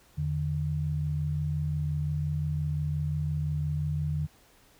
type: tone pair together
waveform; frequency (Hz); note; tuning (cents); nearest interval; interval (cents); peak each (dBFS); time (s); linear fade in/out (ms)
sine; 84.07 / 149.8; E2 / D3; +35 / +35; minor seventh; 1000; -32 / -28; 0.17-4.27; 20
effects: pink hiss -60 dBFS RMS until 4.79 s